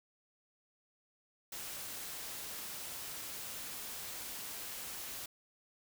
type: noise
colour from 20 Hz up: white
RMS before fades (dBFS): -44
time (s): 1.52-5.26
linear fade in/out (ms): 5
effects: none